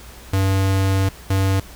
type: tone bursts at uneven times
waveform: square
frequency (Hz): 96.4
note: G2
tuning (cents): -28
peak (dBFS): -16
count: 2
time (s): 0.33-1.09 / 1.3-1.6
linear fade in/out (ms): 5
effects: added 60 Hz sine -42 dBFS peak until 1.75 s + pink hiss -42 dBFS RMS until 1.75 s